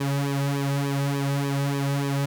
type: tone with flanger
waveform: sawtooth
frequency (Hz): 140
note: C#3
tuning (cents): +18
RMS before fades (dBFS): -25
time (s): 0-2.26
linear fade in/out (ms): 10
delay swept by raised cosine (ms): 1.4 to 2.9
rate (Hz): 3.4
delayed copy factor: -0.8
effects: none